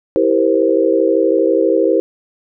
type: chord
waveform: sine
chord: C dominant seventh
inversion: first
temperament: just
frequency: 327 / 392.4 / 470.9 / 523.3 Hz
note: E4 / G4 / Bb4 / C5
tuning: -14 / +2 / +18 / 0 cents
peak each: -16 dBFS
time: 0.16-2 s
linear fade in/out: 0 ms
effects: none